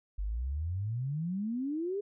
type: exponential sweep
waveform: sine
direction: up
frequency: 46.67 to 417.9 Hz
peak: -31 dBFS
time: 0.18-2.01 s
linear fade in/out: 10 ms
effects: none